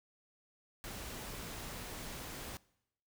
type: noise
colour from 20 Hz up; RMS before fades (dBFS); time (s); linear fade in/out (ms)
pink; -45; 0.84-2.57; 0
effects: noise-tail reverb RT60 0.8 s tail -22 dB re dry